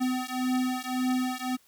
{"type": "beating tone pair", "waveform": "square", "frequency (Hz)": [253.5, 255.3], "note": ["B3", "C4"], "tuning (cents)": [45, -42], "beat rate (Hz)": 1.8, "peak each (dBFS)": -30, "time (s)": [0, 1.57], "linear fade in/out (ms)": 20, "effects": ["white hiss -63 dBFS RMS until 1.67 s"]}